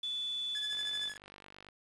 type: tone with pitch glide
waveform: sine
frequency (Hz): 3471 to 3493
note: A7 to A7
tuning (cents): -24 to -13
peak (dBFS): -34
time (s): 0.03-1.09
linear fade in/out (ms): 5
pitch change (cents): +11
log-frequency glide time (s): 0.6-0.79
type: tone with tremolo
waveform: sawtooth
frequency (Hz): 1702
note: G#6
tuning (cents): +42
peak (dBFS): -35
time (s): 0.55-1.17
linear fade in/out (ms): 0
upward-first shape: triangle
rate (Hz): 13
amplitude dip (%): 95
type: click train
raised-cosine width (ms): 0.3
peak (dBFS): -35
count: 48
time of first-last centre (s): 0.73-1.687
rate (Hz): 49.1
effects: resampled to 22050 Hz + 9-bit